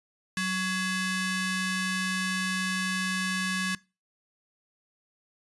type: ring-modulated tone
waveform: sawtooth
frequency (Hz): 931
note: A#5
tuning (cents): -2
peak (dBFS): -20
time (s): 0.37-3.75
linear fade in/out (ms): 2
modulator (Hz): 744
effects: noise-tail reverb RT60 0.3 s tail -23 dB re dry + resampled to 24000 Hz